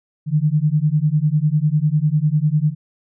sine beating tone pair, 146.83 / 156.83 Hz, D3 / D#3, 0 / +14 cents, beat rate 10 Hz, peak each -17 dBFS, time 0.26-2.75 s, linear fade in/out 50 ms, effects none

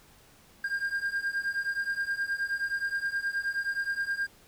triangle beating tone pair, 1600 / 1609.5 Hz, G6 / G6, +35 / +45 cents, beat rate 9.5 Hz, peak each -31 / -29 dBFS, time 0.64-4.27 s, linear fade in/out 5 ms, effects pink hiss -58 dBFS RMS until 4.47 s

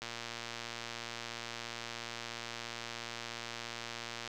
click train, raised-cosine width 0.2 ms, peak -23 dBFS, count 499, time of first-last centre 0.02-4.276 s, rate 117 Hz, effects none

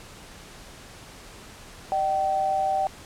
sine tone pair together, 610.4 / 769 Hz, D#5 / G5, -33 / -33 cents, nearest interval major third, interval 400 cents, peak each -29 / -22 dBFS, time 1.92-2.87 s, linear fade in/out 0 ms, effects pink hiss -45 dBFS RMS until 3.05 s + low-pass 10000 Hz 12 dB/octave

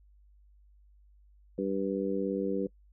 harmonic tone, 97.4 Hz, G2, 11 cents flat, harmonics 2 / 3 / 4 / 5, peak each -34 / -34 / -34 / -34 dBFS, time 1.58-2.67 s, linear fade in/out 5 ms, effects noise-tail reverb RT60 0.1 s tail -23 dB re dry + added 50 Hz sine -57 dBFS peak until 2.92 s

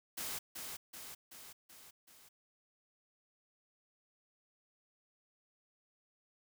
white noise with echo, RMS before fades -41 dBFS, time 0.17-0.39 s, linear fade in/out 10 ms, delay 380 ms, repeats 5, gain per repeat -4 dB, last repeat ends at 2.29 s, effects none

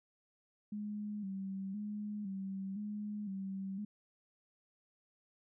sine tone with vibrato, 200.8 Hz, G3, 42 cents sharp, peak -38 dBFS, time 0.72-3.85 s, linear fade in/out 5 ms, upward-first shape square, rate 0.98 Hz, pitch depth 67 cents each way, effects none

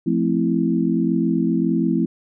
sine chord, F major seventh, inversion none, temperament equal, 174.61 / 220 / 261.6 / 329.6 Hz, F3 / A3 / C4 / E4, 0 / 0 / 0 / 0 cents, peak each -22 dBFS, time 0.06-2.06 s, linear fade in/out 10 ms, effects none

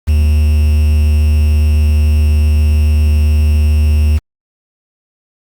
triangle tone with quantisation, 75.6 Hz, D#2, 49 cents flat, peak -5 dBFS, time 0.07-4.19 s, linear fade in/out 20 ms, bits 5, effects Opus 48 kbps

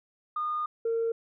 sine tone pair in turn, 1222 / 457.7 Hz, D#6 / A#4, -32 / -32 cents, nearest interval octave + perfect fourth, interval 1700 cents, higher first, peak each -27 / -24 dBFS, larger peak second, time 0.36-0.66 / 0.85-1.12 s, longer first, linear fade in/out 5 ms, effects tanh soft clip ceiling -22 dBFS

